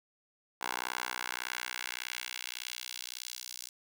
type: tone with high-pass filter sweep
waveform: 10% pulse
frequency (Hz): 61.74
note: B1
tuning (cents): 0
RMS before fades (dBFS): -40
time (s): 0.61-3.69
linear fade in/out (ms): 5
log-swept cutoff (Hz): 920 to 5300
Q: 1.2
effects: none